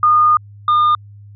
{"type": "tone pair in turn", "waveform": ["sine", "triangle"], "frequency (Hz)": [1222, 1212.9], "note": ["D#6", "D#6"], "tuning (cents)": [-32, -45], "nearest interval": "unison", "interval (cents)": 13, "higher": "first", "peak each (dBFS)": -8, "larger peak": "neither", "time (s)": [[0.03, 0.37], [0.68, 0.95]], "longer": "first", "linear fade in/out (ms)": 2, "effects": ["added 102 Hz sine -36 dBFS peak until 1.35 s", "resampled to 11025 Hz"]}